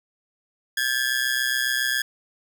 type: ring-modulated tone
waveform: sawtooth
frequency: 1663 Hz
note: G#6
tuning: 2 cents sharp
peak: -15 dBFS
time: 0.77-2.02 s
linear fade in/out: 5 ms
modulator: 63.6 Hz
effects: none